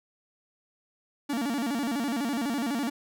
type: tone with vibrato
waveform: 45% pulse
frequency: 257.3 Hz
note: C4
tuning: 29 cents flat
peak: -27 dBFS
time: 1.29-2.9 s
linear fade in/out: 10 ms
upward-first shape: square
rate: 12 Hz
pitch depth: 190 cents each way
effects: none